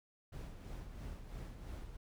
brown noise with tremolo, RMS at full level -45 dBFS, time 0.32-1.97 s, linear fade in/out 10 ms, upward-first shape sine, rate 3 Hz, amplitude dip 50%, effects none

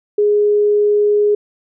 sine tone, 415.3 Hz, G#4, in tune, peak -10 dBFS, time 0.18-1.35 s, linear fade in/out 5 ms, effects none

